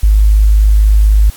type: tone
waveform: sine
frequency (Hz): 52.1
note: G#1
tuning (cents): +6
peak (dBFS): -4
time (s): 0.03-1.3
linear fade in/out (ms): 5
effects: white hiss -36 dBFS RMS until 1.36 s + AAC 64 kbps